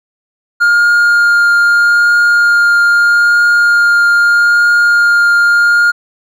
triangle tone with vibrato, 1412 Hz, F6, 19 cents sharp, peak -4 dBFS, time 0.6-5.92 s, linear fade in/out 20 ms, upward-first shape triangle, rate 0.79 Hz, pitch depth 9 cents each way, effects none

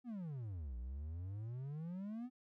triangle exponential two-way sweep, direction down then up, 257.1 to 57.9 to 257.1 Hz, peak -40 dBFS, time 0.04-2.3 s, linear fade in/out 50 ms, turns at 0.77 s, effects none

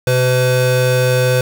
square tone pair together, 126.98 / 506 Hz, B2 / B4, +49 / +42 cents, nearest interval 2 octaves, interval 2393 cents, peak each -15 / -15 dBFS, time 0.07-1.41 s, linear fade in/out 2 ms, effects none

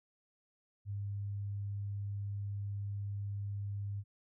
sine tone, 100.9 Hz, G#2, 49 cents flat, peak -36 dBFS, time 0.85-4.04 s, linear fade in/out 50 ms, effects none

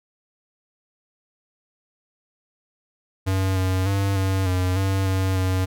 square tone with pitch steps, 95.2 / 93.5 / 98.5 / 95.6 / 91.7 / 96.4 / 94.8 / 93.3 Hz, F#2 / F#2 / G2 / G2 / F#2 / G2 / F#2 / F#2, +50 / +19 / +9 / -43 / -15 / -28 / +43 / +15 cents, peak -20 dBFS, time 3.26-5.66 s, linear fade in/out 20 ms, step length 300 ms, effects none

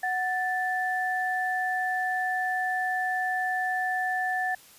sine tone pair together, 740 / 1760 Hz, F#5 / A6, 0 / 0 cents, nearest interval octave + minor third, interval 1500 cents, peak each -28 dBFS, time 0.03-4.55 s, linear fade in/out 5 ms, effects white hiss -53 dBFS RMS until 4.78 s + resampled to 32000 Hz

